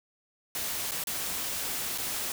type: noise with dropouts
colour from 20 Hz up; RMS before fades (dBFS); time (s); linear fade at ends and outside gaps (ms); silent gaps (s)
white; -33; 0.55-2.32; 1; 0.911-0.918 / 1.038-1.071 / 1.977-1.983
effects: none